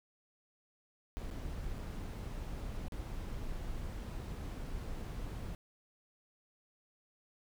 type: noise with dropouts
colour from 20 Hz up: brown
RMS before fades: -41 dBFS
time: 1.17-5.55 s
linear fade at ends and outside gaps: 0 ms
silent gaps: 1.304-1.311 / 1.782-1.787 / 2.883-2.922 s
effects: none